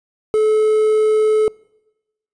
triangle tone with quantisation, 431.6 Hz, A4, 33 cents flat, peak -10 dBFS, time 0.34-1.48 s, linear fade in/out 0 ms, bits 6, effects noise-tail reverb RT60 1.0 s tail -25 dB re dry + resampled to 22050 Hz

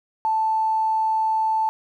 triangle tone with tanh clipping, 880 Hz, A5, in tune, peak -18 dBFS, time 0.25-1.69 s, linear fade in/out 0 ms, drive 3 dB, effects none

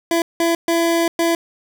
25% pulse tone bursts at uneven times, 335.4 Hz, E4, 30 cents sharp, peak -11 dBFS, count 4, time 0.11-0.22 / 0.4-0.55 / 0.68-1.08 / 1.19-1.35 s, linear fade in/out 2 ms, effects none

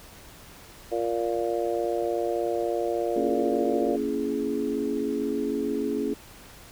harmonic tone, 116.54 Hz, A#2, in tune, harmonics 3 / 4 / 5 / 6, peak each -29 / -29 / -30 / -32 dBFS, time 0.91-3.97 s, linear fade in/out 20 ms
sine chord, A# half-diminished seventh, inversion none, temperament just, 233.1 / 279.7 / 335.6 / 419.5 Hz, A#3 / C#4 / E4 / G#4, 0 / +16 / +31 / +17 cents, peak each -32 / -29 / -33 / -29 dBFS, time 3.16-6.14 s, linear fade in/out 5 ms
effects pink hiss -48 dBFS RMS until 6.71 s

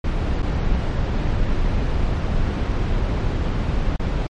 brown noise with dropouts, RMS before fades -20 dBFS, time 0.04-4.27 s, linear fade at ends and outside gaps 5 ms, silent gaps 0.421-0.426 / 3.964-3.994 s, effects low-pass 4000 Hz 12 dB/octave + MP3 48 kbps

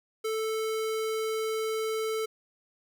square tone, 440 Hz, A4, in tune, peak -29 dBFS, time 0.24-2.26 s, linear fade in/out 10 ms, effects none

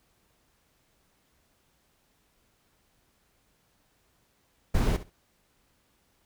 brown noise with echo, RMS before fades -24 dBFS, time 4.74-4.97 s, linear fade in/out 10 ms, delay 66 ms, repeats 2, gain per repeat -15 dB, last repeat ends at 5.102 s, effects pink hiss -69 dBFS RMS until 6.25 s

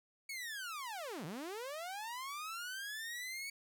sawtooth linear two-way sweep, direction down then up, 2244 to 140.7 to 2244 Hz, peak -38 dBFS, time 0.29-3.5 s, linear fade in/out 5 ms, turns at 1.25 s, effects none

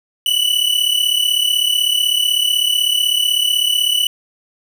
45% pulse tone pair together, 2950 / 2986 Hz, F#7 / F#7, -6 / +15 cents, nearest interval unison, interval 21 cents, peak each -16 dBFS, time 0.26-4.07 s, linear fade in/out 2 ms, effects none

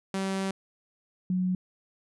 sawtooth / sine tone pair in turn, 192.7 / 183.5 Hz, G3 / F#3, -29 / -14 cents, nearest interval minor second, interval 85 cents, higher first, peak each -24 dBFS, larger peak neither, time 0.14-0.51 / 1.3-1.55 s, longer first, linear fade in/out 2 ms, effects resampled to 24000 Hz

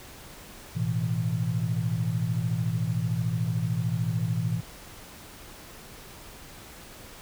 sine chord, A suspended second, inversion none, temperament equal, 110 / 123.47 / 164.81 Hz, A2 / B2 / E3, 0 / 0 / 0 cents, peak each -29 dBFS, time 0.75-4.61 s, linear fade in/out 20 ms, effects pink hiss -46 dBFS RMS until 7.21 s

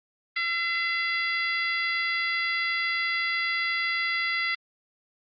harmonic tone, 679 Hz, F5, 49 cents flat, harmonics 2 / 3 / 4 / 5 / 6 / 7, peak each -34 / -26 / -36 / -37 / -40 / -36 dBFS, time 0.36-4.55 s, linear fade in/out 5 ms, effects Opus 24 kbps

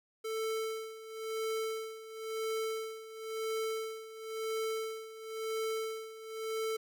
square tone with tremolo, 442.5 Hz, A4, 10 cents sharp, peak -33 dBFS, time 0.24-6.77 s, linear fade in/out 10 ms, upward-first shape sine, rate 0.97 Hz, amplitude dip 80%, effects none

